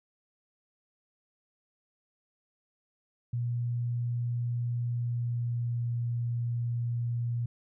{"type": "tone with pitch glide", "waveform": "sine", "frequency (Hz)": [120, 118.9], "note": ["B2", "A#2"], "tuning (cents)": [-49, 35], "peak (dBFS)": -28, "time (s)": [3.33, 7.46], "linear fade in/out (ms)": 5, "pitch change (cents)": -16, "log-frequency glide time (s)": [4.9, 5.89], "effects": []}